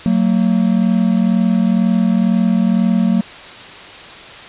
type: tone pair together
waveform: triangle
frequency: 185.74 / 227.8 Hz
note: F#3 / A#3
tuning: +7 / -40 cents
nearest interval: major third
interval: 353 cents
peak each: -12 dBFS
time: 0.06-3.21 s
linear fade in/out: 0 ms
effects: white hiss -34 dBFS RMS until 4.48 s + resampled to 8000 Hz